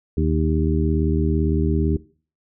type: harmonic tone with a mistuned harmonic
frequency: 77.78 Hz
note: D#2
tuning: in tune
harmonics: 1 / 2 / 3 / 4 / 5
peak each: -20 / -23 / -25 / -26 / -27 dBFS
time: 0.17-1.97 s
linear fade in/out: 5 ms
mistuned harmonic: 5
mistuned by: +36 cents
effects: noise-tail reverb RT60 0.4 s tail -19 dB re dry